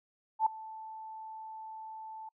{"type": "tone with ADSR envelope", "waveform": "sine", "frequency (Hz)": 879, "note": "A5", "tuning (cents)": -2, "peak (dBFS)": -21, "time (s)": [0.39, 2.29], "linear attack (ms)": 72, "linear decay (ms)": 4, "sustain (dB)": -21, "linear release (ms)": 5, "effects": ["noise-tail reverb RT60 0.1 s tail -25 dB re dry"]}